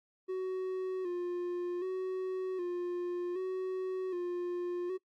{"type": "tone with vibrato", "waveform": "triangle", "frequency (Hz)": 363.4, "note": "F#4", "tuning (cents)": -31, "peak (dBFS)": -31, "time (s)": [0.28, 4.98], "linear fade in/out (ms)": 20, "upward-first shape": "square", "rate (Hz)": 0.65, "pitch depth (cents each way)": 48, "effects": ["noise-tail reverb RT60 0.1 s tail -23 dB re dry", "AAC 64 kbps"]}